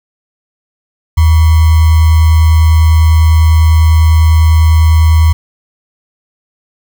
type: tone with sample-and-hold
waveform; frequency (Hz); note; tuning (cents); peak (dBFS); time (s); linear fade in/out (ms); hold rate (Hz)
sine; 80; D#2; +49; -3; 1.17-5.33; 10; 1050
effects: none